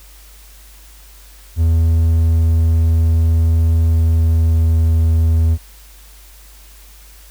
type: tone with pitch glide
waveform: triangle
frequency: 81.8 to 81.28 Hz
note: E2 to E2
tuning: -13 to -24 cents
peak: -8 dBFS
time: 1.56-5.58 s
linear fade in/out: 50 ms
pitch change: -11 cents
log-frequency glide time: 3.72-4.91 s
effects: added 50 Hz sine -40 dBFS peak until 7.3 s + white hiss -45 dBFS RMS until 7.3 s